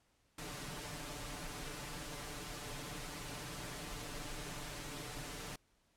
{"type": "noise with comb filter", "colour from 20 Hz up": "pink", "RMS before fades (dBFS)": -45, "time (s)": [0.38, 5.56], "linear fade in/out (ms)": 5, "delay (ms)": 6.8, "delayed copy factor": 0.75, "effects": ["pink hiss -75 dBFS RMS until 5.96 s", "low-pass 11000 Hz 12 dB/octave"]}